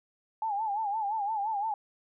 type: tone with vibrato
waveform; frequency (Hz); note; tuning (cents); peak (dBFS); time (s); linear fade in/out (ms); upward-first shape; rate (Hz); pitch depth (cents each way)
sine; 844; G#5; +28; -28; 0.42-1.74; 2; sine; 5.8; 110
effects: none